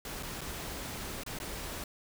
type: noise with dropouts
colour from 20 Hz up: pink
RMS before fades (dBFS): -40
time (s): 0.05-1.84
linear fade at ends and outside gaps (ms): 2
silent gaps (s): 0.227-0.231 / 0.409-0.414 / 1.235-1.263 / 1.388-1.4
effects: none